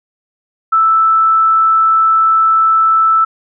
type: tone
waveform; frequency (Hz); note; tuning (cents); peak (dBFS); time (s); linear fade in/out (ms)
sine; 1318.5; E6; 0; -7; 0.72-3.25; 10
effects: none